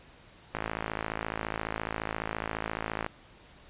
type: click train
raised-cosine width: 0.5 ms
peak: -16 dBFS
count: 138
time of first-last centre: 0.55-3.064 s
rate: 54.5 Hz
effects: pink hiss -55 dBFS RMS until 3.69 s + resampled to 8000 Hz